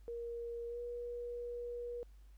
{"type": "tone with pitch glide", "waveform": "sine", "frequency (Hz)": [470, 480.4], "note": ["A#4", "B4"], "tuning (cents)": [14, -48], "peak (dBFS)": -40, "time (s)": [0.08, 2.03], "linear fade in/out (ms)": 0, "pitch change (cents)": 38, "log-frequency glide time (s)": [0.68, 0.79], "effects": ["added 50 Hz sine -55 dBFS peak until 2.37 s", "pink hiss -75 dBFS RMS until 2.37 s"]}